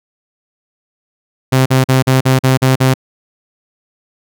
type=tone bursts; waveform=sawtooth; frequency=130.81 Hz; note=C3; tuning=in tune; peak=-4 dBFS; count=8; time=1.52-2.941 s; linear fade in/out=10 ms; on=140 ms; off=43 ms; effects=none